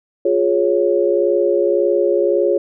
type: chord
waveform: sine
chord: Db major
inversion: first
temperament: equal with one note detuned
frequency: 353.5 / 415.3 / 554.4 Hz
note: F4 / Ab4 / Db5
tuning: +21 / 0 / 0 cents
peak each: -17 dBFS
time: 0.25-2.58 s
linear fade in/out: 5 ms
effects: none